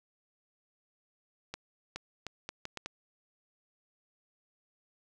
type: accelerating click train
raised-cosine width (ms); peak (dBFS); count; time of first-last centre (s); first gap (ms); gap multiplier
0.2; -21; 7; 1.54-2.86; 420; 0.73
effects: none